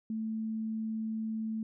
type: tone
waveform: sine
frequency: 220.6 Hz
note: A3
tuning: 5 cents sharp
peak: -32 dBFS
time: 0.1-1.63 s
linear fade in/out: 2 ms
effects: none